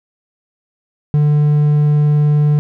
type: tone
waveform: triangle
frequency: 148.4 Hz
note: D3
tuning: 18 cents sharp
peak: -7 dBFS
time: 1.14-2.59 s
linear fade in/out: 0 ms
effects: none